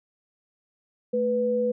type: tone pair together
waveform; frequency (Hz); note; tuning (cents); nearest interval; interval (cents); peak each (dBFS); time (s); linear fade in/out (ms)
sine; 220 / 493.9; A3 / B4; 0 / 0; octave + major second; 1400; -29 / -22; 1.13-1.72; 10
effects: none